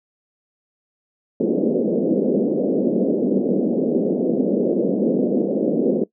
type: band-pass noise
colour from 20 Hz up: pink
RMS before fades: -19 dBFS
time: 1.4-6.04 s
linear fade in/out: 5 ms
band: 190 to 540 Hz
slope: 48 dB/octave
effects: noise-tail reverb RT60 0.1 s tail -20 dB re dry